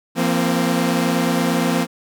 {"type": "chord", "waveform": "sawtooth", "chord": "F suspended fourth", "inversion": "none", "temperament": "equal with one note detuned", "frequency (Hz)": [171.02, 233.1, 261.6], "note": ["F3", "Bb3", "C4"], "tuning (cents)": [-36, 0, 0], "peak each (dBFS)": -17, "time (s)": [0.15, 1.87], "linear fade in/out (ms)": 50, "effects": []}